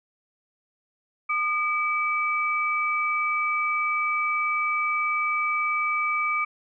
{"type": "tone pair together", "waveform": "sine", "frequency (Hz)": [1218.4, 2300], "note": ["D#6", "D7"], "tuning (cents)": [-37, -37], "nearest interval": "major seventh", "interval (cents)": 1100, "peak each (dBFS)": -25, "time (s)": [1.29, 6.45], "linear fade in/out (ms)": 10, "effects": []}